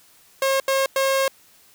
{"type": "tone bursts at uneven times", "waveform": "sawtooth", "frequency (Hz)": 539, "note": "C#5", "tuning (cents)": -49, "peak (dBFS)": -14, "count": 3, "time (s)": [[0.42, 0.6], [0.68, 0.86], [0.96, 1.28]], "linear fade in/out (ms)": 2, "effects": ["white hiss -54 dBFS RMS until 1.74 s"]}